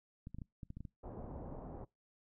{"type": "clicks", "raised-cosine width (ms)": 5, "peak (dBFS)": -34, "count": 9, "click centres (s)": [0.271, 0.346, 0.386, 0.418, 0.632, 0.704, 0.77, 0.806, 0.852]}
{"type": "low-pass noise", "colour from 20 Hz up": "pink", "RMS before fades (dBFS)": -47, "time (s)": [1.03, 1.85], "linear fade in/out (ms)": 10, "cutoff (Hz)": 850, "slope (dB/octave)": 24}
{"effects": ["noise-tail reverb RT60 0.2 s tail -24 dB re dry"]}